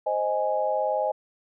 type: chord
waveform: sine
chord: Ab major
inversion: first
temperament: equal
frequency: 523.3 / 622.3 / 830.6 Hz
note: C5 / Eb5 / Ab5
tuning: 0 / 0 / 0 cents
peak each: -28 / -26 / -27 dBFS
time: 0.06-1.12 s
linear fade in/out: 10 ms
effects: none